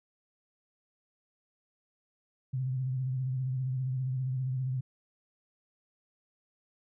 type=tone with vibrato; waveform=sine; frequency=129.7 Hz; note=C3; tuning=15 cents flat; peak=-29 dBFS; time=2.53-4.81 s; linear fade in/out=10 ms; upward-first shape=sine; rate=15 Hz; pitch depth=51 cents each way; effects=none